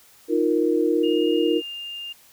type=chord; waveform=sine; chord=Eb suspended second; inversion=none; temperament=equal; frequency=311.1 / 349.2 / 466.2 Hz; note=Eb4 / F4 / Bb4; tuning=0 / 0 / 0 cents; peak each=-22 dBFS; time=0.28-1.62 s; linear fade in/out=50 ms
type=tone with pitch glide; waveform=sine; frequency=2840 to 2806 Hz; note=F7 to F7; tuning=+28 to +8 cents; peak=-31 dBFS; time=1.03-2.13 s; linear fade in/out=10 ms; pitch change=-20 cents; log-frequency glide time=1.37-1.65 s
effects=white hiss -53 dBFS RMS until 2.32 s